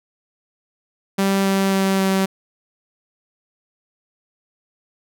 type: tone with pitch steps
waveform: sawtooth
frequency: 195.3 / 194.18 / 193.06 / 191.94 Hz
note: G3 / G3 / G3 / G3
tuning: -6 / -16 / -26 / -36 cents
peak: -12 dBFS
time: 1.18-2.26 s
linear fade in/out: 10 ms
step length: 270 ms
effects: none